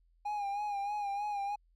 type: tone with vibrato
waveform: triangle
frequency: 816 Hz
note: G#5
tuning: 31 cents flat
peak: -31 dBFS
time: 0.25-1.56 s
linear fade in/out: 10 ms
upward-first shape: sine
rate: 3.2 Hz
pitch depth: 48 cents each way
effects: added 42 Hz sine -65 dBFS peak until 1.75 s